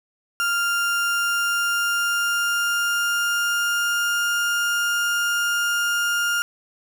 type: tone with pitch glide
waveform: 35% pulse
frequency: 1396.9 to 1409.9 Hz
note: F6 to F6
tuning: 0 to +16 cents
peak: -18 dBFS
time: 0.4-6.42 s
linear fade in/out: 0 ms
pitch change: +16 cents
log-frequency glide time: 1.04-4.34 s
effects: none